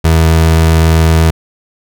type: tone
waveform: 30% pulse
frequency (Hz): 81.1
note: E2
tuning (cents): -28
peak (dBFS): -3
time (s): 0.04-1.31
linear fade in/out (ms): 10
effects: none